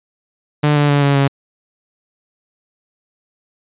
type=tone with pitch steps; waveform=sawtooth; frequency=148.5 / 145.95 / 143.44 / 140.98 / 138.56 Hz; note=D3 / D3 / D3 / C#3 / C#3; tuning=+20 / -10 / -40 / +30 / 0 cents; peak=-7 dBFS; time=0.63-1.28 s; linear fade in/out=10 ms; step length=130 ms; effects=resampled to 8000 Hz